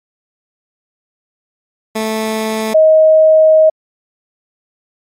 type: tone pair in turn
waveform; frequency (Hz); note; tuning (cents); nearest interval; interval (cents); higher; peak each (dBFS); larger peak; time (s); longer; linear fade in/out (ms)
15% pulse / sine; 219.4 / 629.8; A3 / D#5; -5 / +21; octave + tritone; 1826; second; -9 / -4; second; 1.95-2.74 / 2.74-3.7; second; 10
effects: MP3 64 kbps